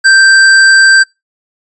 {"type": "tone", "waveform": "square", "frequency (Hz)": 1568, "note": "G6", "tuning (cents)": 0, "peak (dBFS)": -3, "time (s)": [0.04, 1.04], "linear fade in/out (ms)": 20, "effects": ["noise-tail reverb RT60 0.2 s tail -24 dB re dry", "resampled to 22050 Hz"]}